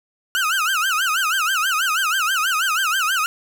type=tone with vibrato; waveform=30% pulse; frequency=1400 Hz; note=F6; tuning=4 cents sharp; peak=-15 dBFS; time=0.35-3.26 s; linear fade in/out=0 ms; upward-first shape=sine; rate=6.2 Hz; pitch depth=220 cents each way; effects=8-bit